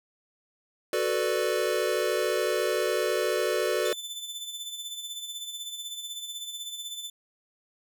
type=chord; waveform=square; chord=B minor seventh; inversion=second; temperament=equal; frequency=370 / 440 / 493.9 / 587.3 Hz; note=F#4 / A4 / B4 / D5; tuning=0 / 0 / 0 / 0 cents; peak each=-31 dBFS; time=0.93-3.93 s; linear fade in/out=2 ms
type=tone with tremolo; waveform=sawtooth; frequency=3520 Hz; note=A7; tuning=in tune; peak=-30 dBFS; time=3.85-7.1 s; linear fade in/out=5 ms; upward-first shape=sine; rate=16 Hz; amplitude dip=55%
effects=none